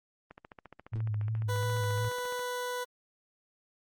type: click train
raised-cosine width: 0.5 ms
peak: -32 dBFS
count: 31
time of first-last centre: 0.31-2.393 s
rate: 14.4 Hz
type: tone with vibrato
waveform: sine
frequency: 108.2 Hz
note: A2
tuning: 29 cents flat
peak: -29 dBFS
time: 0.92-2.1 s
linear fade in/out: 20 ms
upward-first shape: square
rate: 2.8 Hz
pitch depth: 40 cents each way
type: tone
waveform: 20% pulse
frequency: 494.2 Hz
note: B4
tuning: 1 cent sharp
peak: -28 dBFS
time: 1.48-2.85 s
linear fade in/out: 20 ms
effects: Opus 32 kbps